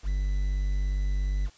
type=tone with quantisation; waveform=triangle; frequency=48.62 Hz; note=G1; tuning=13 cents flat; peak=-22 dBFS; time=0.03-1.5 s; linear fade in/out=50 ms; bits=8; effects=white hiss -57 dBFS RMS until 1.57 s + resampled to 16000 Hz